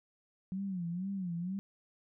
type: tone with vibrato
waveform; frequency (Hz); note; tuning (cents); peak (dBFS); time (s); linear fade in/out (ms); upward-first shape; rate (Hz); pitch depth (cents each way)
sine; 182.9; F#3; -20; -34; 0.52-1.59; 0; sine; 2.1; 140
effects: none